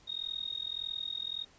sine tone with amplitude modulation, 3729 Hz, A#7, in tune, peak -31 dBFS, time 0.07-1.45 s, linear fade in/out 20 ms, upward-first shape sine, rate 41.7 Hz, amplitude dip 95%, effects pink hiss -61 dBFS RMS until 1.58 s + resampled to 16000 Hz

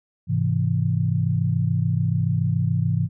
sine chord, Ab augmented, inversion none, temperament equal, 103.83 / 130.81 / 164.81 Hz, Ab2 / C3 / E3, 0 / 0 / 0 cents, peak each -23 dBFS, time 0.27-3.09 s, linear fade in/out 50 ms, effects none

